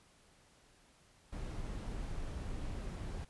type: noise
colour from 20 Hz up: brown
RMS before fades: -41 dBFS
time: 1.32-3.25 s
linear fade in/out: 10 ms
effects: pink hiss -66 dBFS RMS until 3.29 s + resampled to 24000 Hz